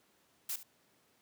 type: noise with echo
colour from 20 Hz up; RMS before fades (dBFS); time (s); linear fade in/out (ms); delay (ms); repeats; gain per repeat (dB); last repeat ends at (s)
blue; -37; 0.49-0.56; 5; 72; 1; -14; 0.632
effects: pink hiss -70 dBFS RMS until 1.21 s + high-pass 150 Hz 12 dB/octave